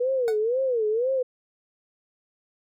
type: tone with vibrato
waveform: sine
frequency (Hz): 476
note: A#4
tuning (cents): +36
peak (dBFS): -21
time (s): 0-1.23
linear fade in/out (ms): 10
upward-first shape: sine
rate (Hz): 2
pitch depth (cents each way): 200
type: tone with exponential decay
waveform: 25% pulse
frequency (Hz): 740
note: F#5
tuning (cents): 0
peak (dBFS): -25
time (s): 0.28-0.39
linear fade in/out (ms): 0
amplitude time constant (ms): 23
effects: none